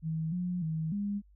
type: tone with pitch steps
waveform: sine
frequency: 159.9 / 178.8 / 159.1 / 203 Hz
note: D#3 / F3 / D#3 / G#3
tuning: +48 / +41 / +39 / -39 cents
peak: -30 dBFS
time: 0.02-1.22 s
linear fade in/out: 50 ms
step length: 300 ms
effects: added 50 Hz sine -57 dBFS peak until 1.35 s